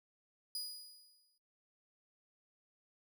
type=tone with exponential decay; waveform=sawtooth; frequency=4920 Hz; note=D#8; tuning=20 cents flat; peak=-34 dBFS; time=0.55-1.38 s; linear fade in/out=2 ms; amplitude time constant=180 ms; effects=noise-tail reverb RT60 0.6 s tail -22 dB re dry